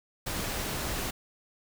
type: noise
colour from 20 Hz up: pink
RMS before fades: -33 dBFS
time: 0.26-1.11 s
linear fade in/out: 10 ms
effects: none